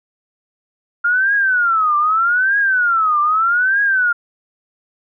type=tone with vibrato; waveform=sine; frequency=1396.9 Hz; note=F6; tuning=in tune; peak=-12 dBFS; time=1.04-4.13 s; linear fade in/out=10 ms; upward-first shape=triangle; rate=0.81 Hz; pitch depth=300 cents each way; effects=none